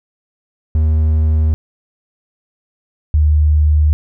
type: tone pair in turn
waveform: triangle / sine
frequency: 78 / 75.69 Hz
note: D#2 / D#2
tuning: +5 / -47 cents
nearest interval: minor second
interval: 52 cents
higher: first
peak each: -8 dBFS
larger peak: neither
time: 0.75-1.54 / 3.14-3.93 s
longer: neither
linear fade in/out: 0 ms
effects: none